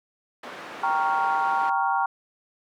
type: band-pass noise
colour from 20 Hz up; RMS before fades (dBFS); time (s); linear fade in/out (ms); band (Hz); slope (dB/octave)
white; -39; 0.43-1.7; 5; 280 to 1500; 12
type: chord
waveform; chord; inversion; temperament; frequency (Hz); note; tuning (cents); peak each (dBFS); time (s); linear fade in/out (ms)
sine; G half-diminished seventh; none; equal; 784 / 932.3 / 1108.7 / 1396.9; G5 / Bb5 / Db6 / F6; 0 / 0 / 0 / 0; -25 / -25 / -28 / -29; 0.83-2.06; 5
effects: none